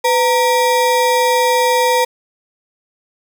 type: ring-modulated tone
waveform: square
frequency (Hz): 714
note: F5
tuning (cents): +38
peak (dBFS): -9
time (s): 0.04-2.05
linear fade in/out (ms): 10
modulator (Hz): 213
effects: 7-bit